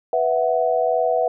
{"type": "chord", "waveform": "sine", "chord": "B suspended fourth", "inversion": "none", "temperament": "just", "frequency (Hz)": [493.9, 658.5, 740.8], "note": ["B4", "E5", "F#5"], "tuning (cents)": [0, -2, 2], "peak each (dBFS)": [-21, -20, -22], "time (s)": [0.13, 1.28], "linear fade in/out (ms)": 2, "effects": []}